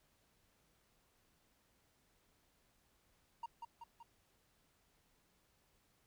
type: tone with echo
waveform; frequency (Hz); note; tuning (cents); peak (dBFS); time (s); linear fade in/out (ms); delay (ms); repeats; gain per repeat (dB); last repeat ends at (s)
triangle; 932.3; A#5; 0; -39; 3.43-3.46; 5; 190; 3; -4; 4.03
effects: pink hiss -75 dBFS RMS until 6.06 s